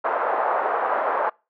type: band-pass noise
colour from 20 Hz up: pink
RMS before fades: -23 dBFS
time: 0.04-1.3 s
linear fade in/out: 10 ms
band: 550 to 1300 Hz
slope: 24 dB/octave
effects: noise-tail reverb RT60 0.3 s tail -26 dB re dry